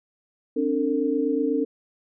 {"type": "tone cluster", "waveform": "sine", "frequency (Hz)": [268.1, 296.3, 453.3], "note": ["C4", "D4", "A#4"], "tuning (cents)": [42, 15, -48], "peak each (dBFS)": -25, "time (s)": [0.56, 1.65], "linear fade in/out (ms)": 10, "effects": []}